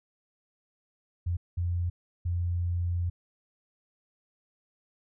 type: tone bursts at uneven times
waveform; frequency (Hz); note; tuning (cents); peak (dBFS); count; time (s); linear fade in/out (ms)
sine; 87.3; F2; 0; -26; 3; 1.26-1.37 / 1.57-1.9 / 2.25-3.1; 10
effects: none